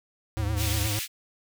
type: tone with vibrato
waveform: square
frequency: 105.5 Hz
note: G#2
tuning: 28 cents sharp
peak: -28 dBFS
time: 0.37-0.99 s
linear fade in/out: 0 ms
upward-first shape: triangle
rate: 8.5 Hz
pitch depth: 89 cents each way
type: tone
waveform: triangle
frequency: 76.7 Hz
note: D#2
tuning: 24 cents flat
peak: -26 dBFS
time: 0.37-0.88 s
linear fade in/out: 20 ms
type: high-pass noise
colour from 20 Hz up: pink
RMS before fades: -32 dBFS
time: 0.56-1.08 s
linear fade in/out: 50 ms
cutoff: 2100 Hz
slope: 24 dB/octave
effects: none